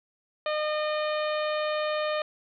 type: harmonic tone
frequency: 609 Hz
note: D#5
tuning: 37 cents flat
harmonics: 1 / 2 / 3 / 4 / 5 / 6 / 7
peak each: -27 / -33 / -37 / -39 / -41 / -43 / -44 dBFS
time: 0.46-2.22 s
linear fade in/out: 2 ms
effects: none